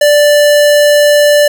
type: tone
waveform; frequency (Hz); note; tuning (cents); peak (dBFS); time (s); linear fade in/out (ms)
square; 587.3; D5; 0; -5; 0.01-1.48; 5
effects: none